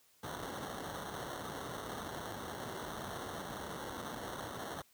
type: noise with sample-and-hold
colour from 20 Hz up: violet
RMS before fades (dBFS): -43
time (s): 0.23-4.82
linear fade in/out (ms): 5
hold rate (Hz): 2450
effects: white hiss -68 dBFS RMS until 4.93 s + high-pass 60 Hz 12 dB/octave